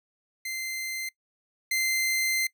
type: tone pair in turn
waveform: sawtooth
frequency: 2079 / 2079 Hz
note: C7 / C7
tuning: -12 / -12 cents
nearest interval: unison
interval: 0 cents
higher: neither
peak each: -28 / -21 dBFS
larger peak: second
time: 0.45-1.09 / 1.71-2.47 s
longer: second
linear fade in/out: 5 ms
effects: noise-tail reverb RT60 0.1 s tail -22 dB re dry